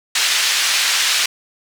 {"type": "band-pass noise", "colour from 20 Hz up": "pink", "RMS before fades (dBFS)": -17, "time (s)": [0.15, 1.26], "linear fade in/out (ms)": 5, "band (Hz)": [2200, 6700], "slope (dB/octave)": 12, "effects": []}